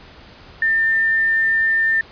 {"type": "tone", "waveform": "sine", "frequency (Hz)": 1798, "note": "A6", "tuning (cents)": 37, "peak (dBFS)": -14, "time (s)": [0.62, 2.01], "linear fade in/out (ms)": 2, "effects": ["pink hiss -43 dBFS RMS until 2.11 s", "resampled to 11025 Hz"]}